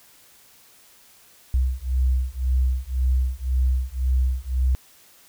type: beating tone pair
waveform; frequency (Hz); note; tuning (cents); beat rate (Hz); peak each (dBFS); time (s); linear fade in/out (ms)
sine; 63.1 / 65; B1 / C2; +38 / -11; 1.9; -22; 1.54-4.75; 0
effects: white hiss -53 dBFS RMS until 5.28 s